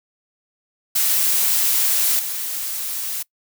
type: noise with level steps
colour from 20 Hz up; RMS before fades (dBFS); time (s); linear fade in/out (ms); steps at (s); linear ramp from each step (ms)
blue; -18 / -26; 0.95-3.23; 10; 2.19; 5
effects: noise-tail reverb RT60 0.1 s tail -23 dB re dry